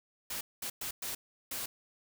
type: noise bursts at uneven times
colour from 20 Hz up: white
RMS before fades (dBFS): -38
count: 5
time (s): 0.3-0.41 / 0.62-0.7 / 0.81-0.91 / 1.02-1.15 / 1.51-1.66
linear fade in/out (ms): 5
effects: none